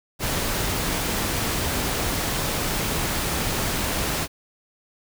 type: noise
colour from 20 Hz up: pink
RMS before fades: -25 dBFS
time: 0.19-4.28 s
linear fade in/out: 50 ms
effects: none